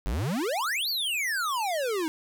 square exponential two-way sweep, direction up then down, 43.65 to 4699 to 303.8 Hz, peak -27 dBFS, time 0.06-2.08 s, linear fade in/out 0 ms, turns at 0.89 s, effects none

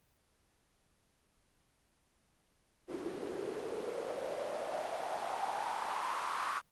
white noise with band-pass filter sweep, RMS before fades -38 dBFS, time 2.87-6.62 s, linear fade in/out 50 ms, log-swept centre 330 to 1200 Hz, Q 5.3, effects pink hiss -73 dBFS RMS until 6.71 s + Opus 24 kbps

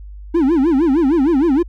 triangle tone with vibrato, 300.5 Hz, D4, 40 cents sharp, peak -9 dBFS, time 0.34-1.63 s, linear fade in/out 10 ms, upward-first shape sine, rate 6.5 Hz, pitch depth 260 cents each way, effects added 50 Hz sine -31 dBFS peak until 1.68 s

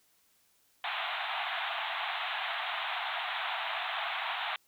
pink band-pass noise, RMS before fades -35 dBFS, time 0.84-4.56 s, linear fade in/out 2 ms, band 670 to 3800 Hz, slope 96 dB/octave, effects white hiss -69 dBFS RMS until 4.67 s

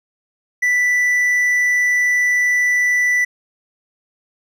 triangle tone with hard clipping, 1975.5 Hz, B6, in tune, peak -14 dBFS, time 0.62-3.25 s, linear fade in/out 10 ms, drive 6 dB, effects none

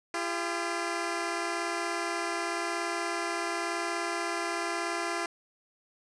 10% pulse tone pair together, 341.1 / 402 Hz, F4 / G4, -41 / +44 cents, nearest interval minor third, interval 285 cents, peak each -23 / -27 dBFS, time 0.14-5.26 s, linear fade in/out 2 ms, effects resampled to 22050 Hz

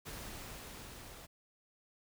pink noise with level ramp, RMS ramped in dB -45 to -52 dBFS, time 0.05-1.27 s, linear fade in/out 20 ms, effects none

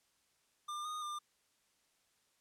square tone with pitch steps, 1198 / 1232 / 1198 Hz, D6 / D#6 / D6, +34 / -17 / +34 cents, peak -40 dBFS, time 0.68-1.19 s, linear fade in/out 10 ms, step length 170 ms, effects white hiss -75 dBFS RMS until 2.4 s + low-pass 10000 Hz 12 dB/octave

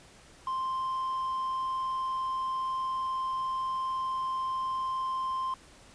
sine tone with hard clipping, 1046.5 Hz, C6, in tune, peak -30 dBFS, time 0.47-5.54 s, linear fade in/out 2 ms, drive 2 dB, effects pink hiss -55 dBFS RMS until 5.94 s + resampled to 22050 Hz

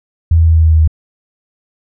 sine tone with pitch steps, 82.41 / 81.79 / 81.18 / 80.57 / 79.97 / 79.37 / 78.78 Hz, E2 / E2 / E2 / E2 / D#2 / D#2 / D#2, 0 / -13 / -26 / -39 / +48 / +35 / +22 cents, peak -5 dBFS, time 0.31-0.877 s, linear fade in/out 5 ms, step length 81 ms, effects none

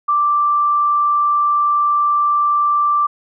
sine tone, 1174.7 Hz, D6, in tune, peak -12 dBFS, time 0.08-3.07 s, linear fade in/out 10 ms, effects none

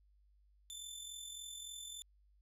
20% pulse tone with amplitude modulation, 3532 Hz, A7, 6 cents sharp, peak -38 dBFS, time 0.7-2.02 s, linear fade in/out 0 ms, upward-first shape sine, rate 43.5 Hz, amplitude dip 50%, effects added 50 Hz sine -66 dBFS peak until 2.41 s

